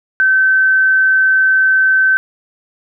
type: tone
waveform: sine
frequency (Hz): 1538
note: G6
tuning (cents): -33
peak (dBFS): -8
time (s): 0.2-2.17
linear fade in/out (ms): 0
effects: none